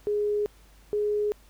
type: tone pair in turn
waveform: sine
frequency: 415.7 / 417.4 Hz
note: G#4 / G#4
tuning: +2 / +9 cents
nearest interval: unison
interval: 7 cents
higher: second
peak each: -23 dBFS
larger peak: neither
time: 0.07-0.46 / 0.93-1.32 s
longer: neither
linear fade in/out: 0 ms
effects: added 50 Hz sine -54 dBFS peak until 1.49 s + pink hiss -59 dBFS RMS until 1.49 s